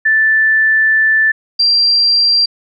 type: tone pair in turn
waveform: sine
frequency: 1760 / 4731 Hz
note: A6 / D8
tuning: 0 / +12 cents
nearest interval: octave + perfect fourth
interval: 1712 cents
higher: second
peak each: -8 dBFS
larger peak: neither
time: 0.05-1.32 / 1.59-2.46 s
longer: first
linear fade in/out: 10 ms
effects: none